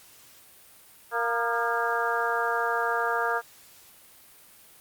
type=harmonic tone with a mistuned harmonic; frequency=233.1 Hz; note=A#3; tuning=in tune; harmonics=2 / 3 / 4 / 5 / 6 / 7; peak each=-31 / -31 / -31 / -31 / -31 / -31 dBFS; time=1.11-3.42 s; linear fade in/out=50 ms; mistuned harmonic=5; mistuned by=+56 cents; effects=white hiss -53 dBFS RMS until 4.8 s + Opus 48 kbps